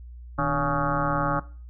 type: tone with frequency modulation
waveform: sine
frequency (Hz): 704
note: F5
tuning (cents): +14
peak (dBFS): -21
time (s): 0.38-1.4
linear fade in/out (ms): 10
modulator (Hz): 137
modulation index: 5
effects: noise-tail reverb RT60 0.4 s tail -18 dB re dry + added 60 Hz sine -39 dBFS peak until 1.69 s